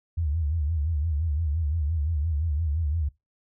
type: tone with vibrato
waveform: sine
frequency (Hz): 77.78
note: D#2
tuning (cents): 0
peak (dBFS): -23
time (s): 0.17-3.09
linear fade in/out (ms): 10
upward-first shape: sine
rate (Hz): 5.8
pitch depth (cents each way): 150
effects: noise-tail reverb RT60 0.2 s tail -21 dB re dry

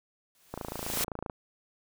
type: noise with exponential growth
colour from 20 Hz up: white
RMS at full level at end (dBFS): -28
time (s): 0.35-1.04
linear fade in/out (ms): 1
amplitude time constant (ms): 150
type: click train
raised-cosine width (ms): 1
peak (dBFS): -21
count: 22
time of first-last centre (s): 0.54-1.298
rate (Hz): 27.7
effects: none

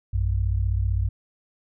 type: tone pair together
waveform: sine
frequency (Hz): 58.98 / 94.6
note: A#1 / F#2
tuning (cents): +21 / +39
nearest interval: minor sixth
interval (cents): 818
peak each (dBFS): -23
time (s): 0.13-1.09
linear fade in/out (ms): 10
effects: none

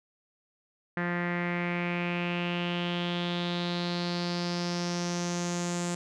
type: tone with low-pass filter sweep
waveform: sawtooth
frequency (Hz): 174.61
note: F3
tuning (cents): 0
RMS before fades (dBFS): -31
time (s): 0.97-5.95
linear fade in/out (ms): 2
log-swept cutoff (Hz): 1800 to 7500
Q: 4.8
effects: none

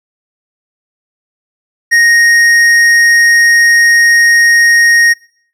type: tone with tanh clipping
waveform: sine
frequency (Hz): 1866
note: A#6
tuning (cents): +1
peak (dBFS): -6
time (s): 1.91-5.14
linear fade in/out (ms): 20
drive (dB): 11
effects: noise-tail reverb RT60 0.6 s tail -24 dB re dry

